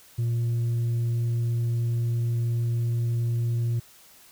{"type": "tone with tanh clipping", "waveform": "triangle", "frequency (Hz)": 117.6, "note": "A#2", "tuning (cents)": 16, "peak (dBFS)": -23, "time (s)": [0.18, 3.8], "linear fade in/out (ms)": 10, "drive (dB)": 7, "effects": ["white hiss -53 dBFS RMS until 4.31 s"]}